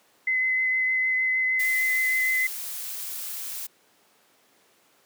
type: tone with vibrato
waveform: sine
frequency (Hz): 2039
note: C7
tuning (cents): -45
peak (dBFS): -21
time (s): 0.27-2.47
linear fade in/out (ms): 5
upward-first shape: triangle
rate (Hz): 6.5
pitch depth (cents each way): 14
type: noise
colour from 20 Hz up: blue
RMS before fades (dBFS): -34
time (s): 1.59-3.67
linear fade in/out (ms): 10
effects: pink hiss -61 dBFS RMS until 5.05 s + high-pass 300 Hz 12 dB/octave